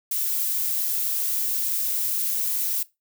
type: noise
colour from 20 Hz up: violet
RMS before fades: -25 dBFS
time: 0.11-2.83 s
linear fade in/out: 5 ms
effects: noise-tail reverb RT60 0.2 s tail -19 dB re dry